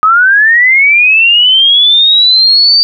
sine linear sweep, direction up, 1244.5 to 4655 Hz, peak -3 dBFS, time 0.03-2.83 s, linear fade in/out 0 ms, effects none

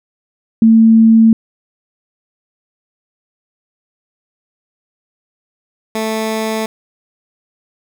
sine / 15% pulse tone pair in turn, 224.4 / 220 Hz, A3 / A3, +34 / 0 cents, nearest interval unison, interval 34 cents, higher first, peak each -4 / -10 dBFS, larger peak first, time 0.62-1.33 / 5.95-6.66 s, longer neither, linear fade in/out 2 ms, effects none

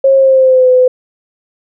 sine tone with pitch glide, 540 to 506.8 Hz, C#5 to B4, -45 to +45 cents, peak -4 dBFS, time 0.04-0.88 s, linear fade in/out 5 ms, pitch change -110 cents, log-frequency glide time 0.15-0.69 s, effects none

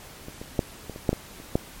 clicks, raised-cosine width 2 ms, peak -24 / -23 / -7 / -20 / -24 / -6 / -12 / -30 / -7 dBFS, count 9, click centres 0.284 / 0.415 / 0.592 / 0.897 / 0.961 / 1.092 / 1.13 / 1.401 / 1.555 s, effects pink hiss -45 dBFS RMS until 1.8 s + MP3 64 kbps

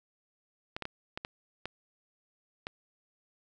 clicks, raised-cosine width 0.3 ms, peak -20 dBFS, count 7, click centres 0.765 / 0.823 / 0.854 / 1.175 / 1.249 / 1.656 / 2.669 s, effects none

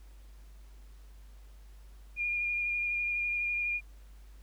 sine tone with vibrato, 2420 Hz, D#7, 49 cents flat, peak -29 dBFS, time 2.16-3.81 s, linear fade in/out 50 ms, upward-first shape sine, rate 12 Hz, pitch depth 17 cents each way, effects added 50 Hz sine -49 dBFS peak until 4.42 s + pink hiss -65 dBFS RMS until 4.42 s

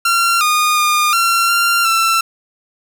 sawtooth tone with pitch steps, 1372 / 1225 / 1214 / 1366 / 1383 / 1341 Hz, F6 / D#6 / D#6 / F6 / F6 / E6, -31 / -27 / -43 / -39 / -17 / +29 cents, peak -8 dBFS, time 0.05-2.21 s, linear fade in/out 5 ms, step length 360 ms, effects none

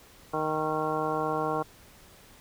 harmonic tone with a mistuned harmonic, 155.56 Hz, D#3, in tune, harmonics 1 / 2 / 3 / 4 / 5 / 6 / 7 / 9, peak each -38 / -35 / -32 / -35 / -33 / -38 / -33 / -38 dBFS, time 0.33-1.63 s, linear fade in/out 10 ms, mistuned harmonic 9, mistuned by -37 cents, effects pink hiss -54 dBFS RMS until 2.4 s

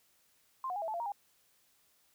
sine tone with pitch steps, 1048 / 730 / 817 / 655 / 868 / 687 / 939 / 810 Hz, C6 / F#5 / G#5 / E5 / A5 / F5 / A#5 / G#5, +2 / -24 / -29 / -11 / -24 / -29 / +12 / -43 cents, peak -34 dBFS, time 0.64-1.12 s, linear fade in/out 2 ms, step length 60 ms, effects white hiss -70 dBFS RMS until 2.14 s

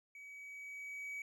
triangle tone with level ramp, 2272 Hz, C#7, 42 cents sharp, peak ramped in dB -49 to -39 dBFS, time 0.15-1.22 s, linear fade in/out 2 ms, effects none

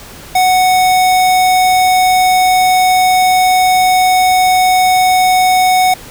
square tone, 740 Hz, F#5, in tune, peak -8 dBFS, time 0.35-5.94 s, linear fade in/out 5 ms, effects pink hiss -33 dBFS RMS until 6.1 s

